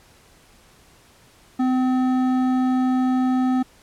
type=tone with hard clipping; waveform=triangle; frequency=256.2 Hz; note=C4; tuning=36 cents flat; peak=-19 dBFS; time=1.59-3.63 s; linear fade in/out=10 ms; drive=14 dB; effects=pink hiss -53 dBFS RMS until 3.82 s + low-pass 12000 Hz 12 dB/octave